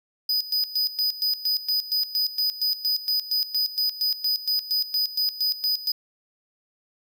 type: tone with tremolo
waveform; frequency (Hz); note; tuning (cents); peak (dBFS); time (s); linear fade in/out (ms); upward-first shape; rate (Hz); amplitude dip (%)
square; 4978; D#8; 0; -21; 0.29-5.92; 5; square; 4.3; 80
effects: none